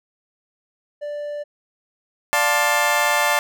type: tone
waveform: triangle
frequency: 587.3 Hz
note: D5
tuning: in tune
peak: -24 dBFS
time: 1.01-1.44 s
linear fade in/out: 20 ms
type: chord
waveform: 20% pulse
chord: D minor seventh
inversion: none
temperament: just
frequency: 587.3 / 704.8 / 881 / 1057.2 Hz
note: D5 / F5 / A5 / C6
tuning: 0 / +16 / +2 / +18 cents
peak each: -17 / -19 / -16 / -21 dBFS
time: 2.33-3.39 s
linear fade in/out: 0 ms
effects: none